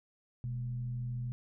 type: tone with frequency modulation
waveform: sine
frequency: 123.47 Hz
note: B2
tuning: in tune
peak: -34 dBFS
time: 0.44-1.32 s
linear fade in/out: 0 ms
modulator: 86.8 Hz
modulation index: 0.32
effects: none